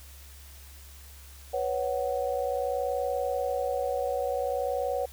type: chord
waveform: sine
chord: B suspended second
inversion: none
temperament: equal with one note detuned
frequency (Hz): 493.9 / 554.4 / 746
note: B4 / C#5 / F#5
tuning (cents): 0 / 0 / +14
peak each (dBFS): -31 / -30 / -32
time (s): 1.53-5.06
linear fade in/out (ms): 10
effects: added 69 Hz sine -47 dBFS peak until 5.12 s + white hiss -52 dBFS RMS until 5.12 s